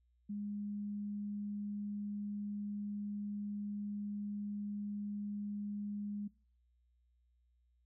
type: tone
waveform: sine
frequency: 205.5 Hz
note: G#3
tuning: 18 cents flat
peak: -38 dBFS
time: 0.29-6.28 s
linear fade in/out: 10 ms
effects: noise-tail reverb RT60 0.4 s tail -23 dB re dry + added 60 Hz sine -70 dBFS peak until 7.85 s